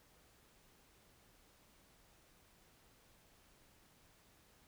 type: silence
effects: pink hiss -68 dBFS RMS until 4.67 s

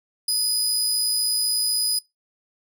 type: tone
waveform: 25% pulse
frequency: 4978 Hz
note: D#8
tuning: in tune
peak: -15 dBFS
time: 0.28-1.99 s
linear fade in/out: 5 ms
effects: noise-tail reverb RT60 0.2 s tail -24 dB re dry

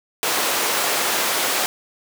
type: high-pass noise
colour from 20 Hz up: pink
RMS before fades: -21 dBFS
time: 0.23-1.66 s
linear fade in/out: 0 ms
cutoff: 510 Hz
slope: 12 dB/octave
effects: none

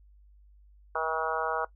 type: harmonic tone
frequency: 160 Hz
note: D#3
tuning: 49 cents sharp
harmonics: 3 / 4 / 5 / 6 / 7 / 8 / 9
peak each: -35 / -35 / -35 / -35 / -35 / -35 / -35 dBFS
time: 0.95-1.65 s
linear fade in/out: 5 ms
effects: noise-tail reverb RT60 0.1 s tail -18 dB re dry + added 50 Hz sine -54 dBFS peak until 1.75 s

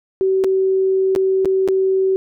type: tone with dropouts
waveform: sine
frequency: 381.3 Hz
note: G4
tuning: 48 cents flat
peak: -13 dBFS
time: 0.21-2.16 s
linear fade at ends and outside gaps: 0 ms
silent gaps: 0.439-0.444 / 1.151-1.161 / 1.448-1.456 / 1.677-1.686 s
effects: none

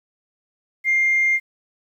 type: tone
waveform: sine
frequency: 2110 Hz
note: C7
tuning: 14 cents sharp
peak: -14 dBFS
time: 0.84-1.4 s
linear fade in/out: 50 ms
effects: tanh soft clip ceiling -11 dBFS + 9-bit

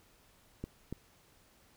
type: clicks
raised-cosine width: 3 ms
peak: -25 dBFS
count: 2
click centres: 0.64 / 0.926 s
effects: pink hiss -65 dBFS RMS until 1.76 s

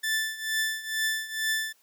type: tone with tremolo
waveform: sawtooth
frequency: 1760 Hz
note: A6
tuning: in tune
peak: -20 dBFS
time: 0.03-1.73 s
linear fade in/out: 10 ms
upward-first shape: triangle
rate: 2.2 Hz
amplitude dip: 85%
effects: white hiss -64 dBFS RMS until 1.82 s + high-pass 300 Hz 12 dB/octave

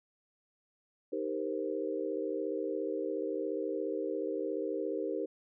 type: chord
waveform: sine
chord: C minor seventh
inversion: first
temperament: equal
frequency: 311.1 / 392 / 466.2 / 523.3 Hz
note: Eb4 / G4 / Bb4 / C5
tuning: 0 / 0 / 0 / 0 cents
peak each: -38 / -37 / -37 / -39 dBFS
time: 1.12-5.26 s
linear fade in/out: 10 ms
effects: none

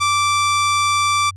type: tone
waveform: sawtooth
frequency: 1170 Hz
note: D6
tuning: 7 cents flat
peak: -11 dBFS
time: 0-1.31 s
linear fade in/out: 20 ms
effects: added 94 Hz sine -34 dBFS peak until 1.36 s + resampled to 22050 Hz

